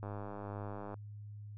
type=click train; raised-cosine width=1 ms; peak=-30 dBFS; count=94; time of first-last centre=0.03-0.942 s; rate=102 Hz; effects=added 104 Hz sine -45 dBFS peak until 1.57 s